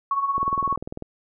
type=tone with tremolo; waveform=sine; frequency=1108.7 Hz; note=C#6; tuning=in tune; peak=-18 dBFS; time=0.11-0.76 s; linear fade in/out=2 ms; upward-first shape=sine; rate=17 Hz; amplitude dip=65%
type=click train; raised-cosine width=2 ms; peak=-19 dBFS; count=14; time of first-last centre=0.38-1.024 s; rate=20.2 Hz
effects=none